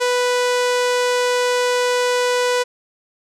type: tone with low-pass filter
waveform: sawtooth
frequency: 493.9 Hz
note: B4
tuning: in tune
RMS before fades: -18 dBFS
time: 0-2.64 s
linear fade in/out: 20 ms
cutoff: 8100 Hz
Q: 0.93
effects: none